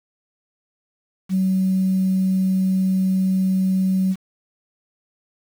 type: tone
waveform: sine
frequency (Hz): 188.5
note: F#3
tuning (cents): +32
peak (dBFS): -15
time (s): 1.29-4.16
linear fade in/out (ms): 50
effects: tanh soft clip ceiling -11 dBFS + 7-bit